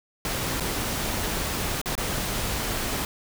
pink noise with dropouts, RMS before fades -28 dBFS, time 0.25-3.05 s, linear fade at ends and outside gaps 1 ms, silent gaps 0.599-0.606 / 1.815-1.858 / 1.953-1.978 s, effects none

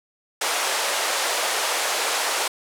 pink band-pass noise, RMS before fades -24 dBFS, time 0.41-2.48 s, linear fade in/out 5 ms, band 500 to 11000 Hz, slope 24 dB/octave, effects none

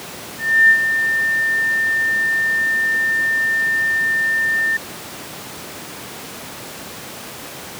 sine tone with ADSR envelope, 1800 Hz, A6, 39 cents sharp, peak -6 dBFS, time 0.38-4.77 s, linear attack 310 ms, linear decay 81 ms, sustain -9 dB, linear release 5 ms, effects pink hiss -32 dBFS RMS until 7.79 s + high-pass 150 Hz 12 dB/octave

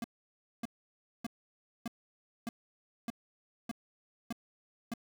square tone bursts, 232.1 Hz, A#3, 7 cents flat, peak -35 dBFS, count 9, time 0.02-4.938 s, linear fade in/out 2 ms, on 22 ms, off 590 ms, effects 11-bit

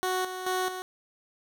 15% pulse tone with tremolo, 370 Hz, F#4, in tune, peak -20 dBFS, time 0.03-0.82 s, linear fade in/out 0 ms, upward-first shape square, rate 2.3 Hz, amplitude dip 60%, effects none

